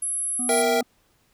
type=tone; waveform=sine; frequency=10880 Hz; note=F9; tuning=46 cents flat; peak=-24 dBFS; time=0.02-0.62 s; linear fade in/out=5 ms
type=harmonic tone; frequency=246.6 Hz; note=B3; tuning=2 cents flat; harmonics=1 / 3 / 5; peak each=-29 / -42 / -49 dBFS; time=0.39-0.83 s; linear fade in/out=5 ms
type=chord; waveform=square; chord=E diminished; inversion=second; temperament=equal; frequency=466.2 / 659.3 / 784 Hz; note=Bb4 / E5 / G5; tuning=0 / 0 / 0 cents; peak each=-23 / -25 / -26 dBFS; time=0.49-0.81 s; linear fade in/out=2 ms
effects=pink hiss -64 dBFS RMS until 1.33 s